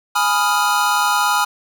square chord, F half-diminished seventh, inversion first, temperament equal, 830.6 / 987.8 / 1244.5 / 1396.9 Hz, Ab5 / Cb6 / Eb6 / F6, 0 / 0 / 0 / 0 cents, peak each -21 dBFS, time 0.15-1.45 s, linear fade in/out 10 ms, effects none

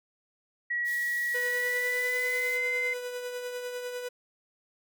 sine tone with pitch glide, 1921 to 2071 Hz, B6 to C7, -48 to -18 cents, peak -27 dBFS, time 0.7-2.94 s, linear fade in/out 10 ms, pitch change +130 cents, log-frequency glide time 1.43-2.65 s
white high-pass noise, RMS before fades -44 dBFS, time 0.84-2.59 s, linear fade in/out 50 ms, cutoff 3200 Hz, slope 96 dB/octave
45% pulse tone with tremolo, 493.9 Hz, B4, in tune, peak -32 dBFS, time 1.34-4.09 s, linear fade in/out 10 ms, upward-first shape triangle, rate 10 Hz, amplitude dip 45%
effects none

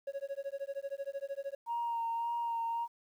triangle tone with tremolo, 554 Hz, C#5, 1 cent flat, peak -31 dBFS, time 0.07-1.55 s, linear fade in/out 5 ms, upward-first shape sine, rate 13 Hz, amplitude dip 100%
sine tone with vibrato, 931 Hz, A#5, 2 cents flat, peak -31 dBFS, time 1.66-2.88 s, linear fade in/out 50 ms, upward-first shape sine, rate 1.8 Hz, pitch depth 20 cents each way
effects tanh soft clip ceiling -28 dBFS + 11-bit

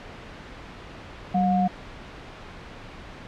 sine tone pair together, 190.1 / 719.1 Hz, F#3 / F#5, +47 / -50 cents, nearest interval octave + major seventh, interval 2303 cents, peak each -21 / -22 dBFS, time 1.34-1.68 s, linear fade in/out 10 ms, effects pink hiss -41 dBFS RMS until 3.27 s + low-pass 3000 Hz 12 dB/octave

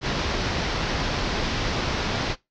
pink low-pass noise, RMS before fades -26 dBFS, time 0.01-2.36 s, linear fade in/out 50 ms, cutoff 5700 Hz, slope 48 dB/octave, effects noise-tail reverb RT60 0.2 s tail -21 dB re dry

